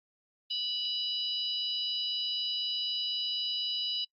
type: harmonic tone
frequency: 984 Hz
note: B5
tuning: 7 cents flat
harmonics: 3 / 4 / 5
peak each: -33 / -35 / -37 dBFS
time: 0.5-4.05 s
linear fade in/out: 10 ms
effects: noise-tail reverb RT60 0.1 s tail -24 dB re dry + Opus 32 kbps